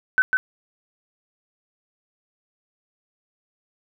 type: tone with echo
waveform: sine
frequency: 1519 Hz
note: F#6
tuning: 45 cents sharp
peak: -13 dBFS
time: 0.18-0.22 s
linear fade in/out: 0 ms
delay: 150 ms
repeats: 1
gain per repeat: -3 dB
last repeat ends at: 0.37 s
effects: none